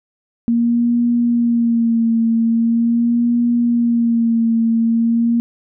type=tone with vibrato; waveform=sine; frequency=233.1 Hz; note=A#3; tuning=in tune; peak=-12 dBFS; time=0.48-5.4 s; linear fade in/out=0 ms; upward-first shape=sine; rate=0.42 Hz; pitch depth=39 cents each way; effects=none